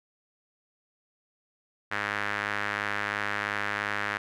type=tone with band-pass filter; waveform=sawtooth; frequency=102.9 Hz; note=G#2; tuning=16 cents flat; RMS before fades=-31 dBFS; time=1.91-4.18 s; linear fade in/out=10 ms; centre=1700 Hz; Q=2.5; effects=none